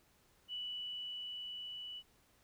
sine tone with level ramp, 2960 Hz, F#7, in tune, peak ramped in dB -39 to -44 dBFS, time 0.48-2.03 s, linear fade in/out 50 ms, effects pink hiss -70 dBFS RMS until 2.43 s

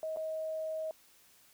sine tone with dropouts, 633 Hz, D#5, 30 cents sharp, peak -34 dBFS, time 0.03-0.91 s, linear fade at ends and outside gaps 1 ms, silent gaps 0.162-0.17 s, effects white hiss -63 dBFS RMS until 1.53 s

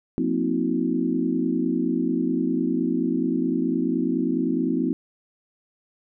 sine tone cluster, 178.8 / 229.4 / 259 / 319.1 / 363.5 Hz, F3 / A#3 / C4 / D#4 / F#4, +41 / -28 / -17 / +44 / -31 cents, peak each -30 / -28 / -24 / -26 / -31 dBFS, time 0.18-4.93 s, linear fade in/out 0 ms, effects none

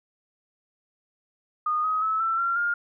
sine tone with pitch steps, 1229 / 1263.6 / 1299.1 / 1335.6 / 1373.1 / 1411.8 Hz, D#6 / D#6 / E6 / E6 / F6 / F6, -22 / +26 / -26 / +22 / -30 / +18 cents, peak -22 dBFS, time 1.66-2.74 s, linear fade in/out 5 ms, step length 180 ms, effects none

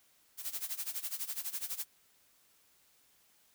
blue noise with tremolo, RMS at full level -36 dBFS, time 0.37-1.86 s, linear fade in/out 50 ms, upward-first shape sine, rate 12 Hz, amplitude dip 85%, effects white hiss -68 dBFS RMS until 3.54 s

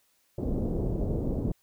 pink low-pass noise, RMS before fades -29 dBFS, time 0.38-1.52 s, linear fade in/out 5 ms, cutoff 510 Hz, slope 24 dB/octave, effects white hiss -69 dBFS RMS until 1.62 s

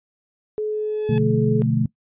sine tone, 426.8 Hz, G#4, 47 cents sharp, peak -21 dBFS, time 0.58-1.62 s, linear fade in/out 0 ms
15% pulse tone with exponential growth, 857 Hz, A5, 46 cents flat, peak -25 dBFS, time 0.72-1.18 s, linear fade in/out 0 ms, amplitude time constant 99 ms
sine chord, B half-diminished seventh, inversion none, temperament equal, 123.47 / 146.83 / 174.61 / 220 Hz, B2 / D3 / F3 / A3, 0 / 0 / 0 / 0 cents, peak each -21 / -22 / -27 / -21 dBFS, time 1.09-1.86 s, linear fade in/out 5 ms
effects noise-tail reverb RT60 0.1 s tail -20 dB re dry + resampled to 8000 Hz

